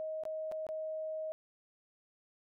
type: tone with dropouts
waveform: sine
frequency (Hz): 629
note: D#5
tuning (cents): +19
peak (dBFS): -36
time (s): 0-1.32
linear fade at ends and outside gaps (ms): 0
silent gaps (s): 0.236-0.253 / 0.515-0.521 / 0.667-0.689
effects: none